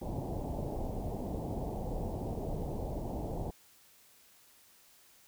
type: low-pass noise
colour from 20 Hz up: pink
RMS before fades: -37 dBFS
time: 0.01-3.51 s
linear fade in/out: 10 ms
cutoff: 840 Hz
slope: 48 dB/octave
effects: white hiss -62 dBFS RMS until 5.27 s